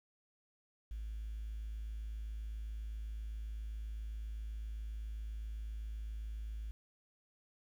triangle tone, 53.8 Hz, A1, 38 cents flat, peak -36 dBFS, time 0.91-6.71 s, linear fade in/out 0 ms, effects tanh soft clip ceiling -37 dBFS + 11-bit

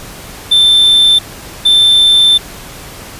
triangle tone bursts at uneven times, 3552 Hz, A7, 16 cents sharp, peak -3 dBFS, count 2, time 0.51-1.19 / 1.65-2.38 s, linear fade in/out 10 ms, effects pink hiss -30 dBFS RMS until 3.19 s + resampled to 32000 Hz

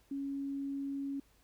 sine tone, 277.2 Hz, C#4, in tune, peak -35 dBFS, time 0.11-1.2 s, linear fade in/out 5 ms, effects added 50 Hz sine -70 dBFS peak until 1.43 s + pink hiss -69 dBFS RMS until 1.43 s

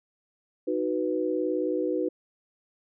sine chord, B major, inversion first, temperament equal, 311.1 / 370 / 493.9 Hz, D#4 / F#4 / B4, 0 / 0 / 0 cents, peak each -29 dBFS, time 0.67-2.09 s, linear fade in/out 10 ms, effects none

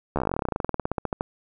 slowing click train, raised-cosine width 1 ms, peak -11 dBFS, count 29, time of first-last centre 0.16-1.209 s, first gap 13 ms, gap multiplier 1.07, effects none

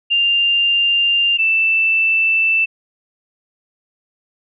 sine tone pair in turn, 2794 / 2654 Hz, F7 / E7, 0 / +11 cents, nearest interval minor second, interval 89 cents, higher first, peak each -12 dBFS, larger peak neither, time 0.1-1.38 / 1.38-2.66 s, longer neither, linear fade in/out 20 ms, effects none

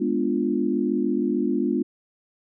sine chord, G# diminished seventh, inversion none, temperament equal, 207.7 / 246.9 / 293.7 / 349.2 Hz, G#3 / B3 / D4 / F4, 0 / 0 / 0 / 0 cents, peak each -27 / -25 / -26 / -26 dBFS, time 0-1.83 s, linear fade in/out 10 ms, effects none

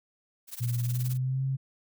blue noise with tremolo, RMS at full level -37 dBFS, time 0.47-1.18 s, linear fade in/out 50 ms, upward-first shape triangle, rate 19 Hz, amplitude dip 95%
sine tone with pitch glide, 120 to 133.92 Hz, B2 to C3, -49 to +41 cents, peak -26 dBFS, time 0.6-1.57 s, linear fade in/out 20 ms, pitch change +190 cents, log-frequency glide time 0.8-1.44 s
effects none

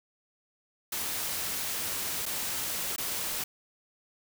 white noise with dropouts, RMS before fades -33 dBFS, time 0.92-3.44 s, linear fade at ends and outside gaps 5 ms, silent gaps 2.256-2.262 / 2.962-2.98 s, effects none

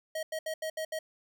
square tone bursts at uneven times, 633 Hz, D#5, 30 cents sharp, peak -33 dBFS, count 6, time 0.15-0.23 / 0.32-0.39 / 0.46-0.54 / 0.62-0.7 / 0.77-0.85 / 0.92-0.99 s, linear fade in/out 5 ms, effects none

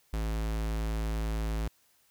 square tone, 54.4 Hz, A1, 19 cents flat, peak -30 dBFS, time 0.13-1.68 s, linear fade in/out 5 ms, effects white hiss -67 dBFS RMS until 2.1 s

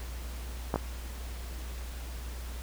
clicks, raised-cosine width 1 ms, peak -14 dBFS, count 2, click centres 0.741 / 0.759 s, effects added 60 Hz sine -37 dBFS peak until 2.62 s + pink hiss -47 dBFS RMS until 2.62 s

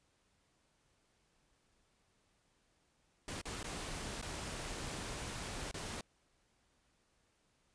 pink noise with dropouts, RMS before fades -43 dBFS, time 3.28-6.01 s, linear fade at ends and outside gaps 2 ms, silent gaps 3.415-3.454 / 3.63-3.642 / 4.215-4.225 / 5.713-5.742 s, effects pink hiss -75 dBFS RMS until 7.74 s + resampled to 22050 Hz

